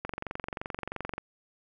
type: click train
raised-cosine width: 0.5 ms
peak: -19 dBFS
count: 27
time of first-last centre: 0.05-1.18 s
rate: 23 Hz
effects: none